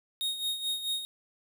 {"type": "tone with tremolo", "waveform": "45% pulse", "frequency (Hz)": 3729, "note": "A#7", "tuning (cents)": 0, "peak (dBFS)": -28, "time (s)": [0.21, 1.05], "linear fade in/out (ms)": 0, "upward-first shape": "sine", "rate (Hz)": 4.6, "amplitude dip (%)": 65, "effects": []}